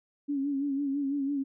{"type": "tone with vibrato", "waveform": "sine", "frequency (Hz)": 279.5, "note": "C#4", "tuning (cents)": 14, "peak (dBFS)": -27, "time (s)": [0.28, 1.44], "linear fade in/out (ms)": 20, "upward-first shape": "sine", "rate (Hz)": 6, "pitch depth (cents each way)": 60, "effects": []}